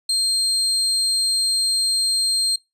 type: tone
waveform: 35% pulse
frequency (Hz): 4200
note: C8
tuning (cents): +6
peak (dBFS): -16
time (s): 0.09-2.56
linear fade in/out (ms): 5
effects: noise-tail reverb RT60 0.2 s tail -21 dB re dry + resampled to 32000 Hz